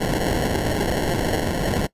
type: noise with sample-and-hold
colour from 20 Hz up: white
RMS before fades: -22 dBFS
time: 0-1.87 s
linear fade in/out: 10 ms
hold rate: 1225 Hz
effects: noise-tail reverb RT60 0.1 s tail -20 dB re dry + resampled to 32000 Hz